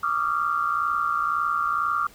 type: tone cluster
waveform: sine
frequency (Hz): 1156 / 1218 / 1379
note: D6 / D#6 / F6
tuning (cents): -28 / -37 / -22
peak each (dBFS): -26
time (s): 0.03-2.07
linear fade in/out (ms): 5
effects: pink hiss -51 dBFS RMS until 2.14 s